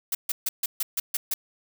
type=noise bursts; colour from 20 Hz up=blue; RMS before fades=-26 dBFS; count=8; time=0.12-1.34 s; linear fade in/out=5 ms; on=30 ms; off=140 ms; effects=none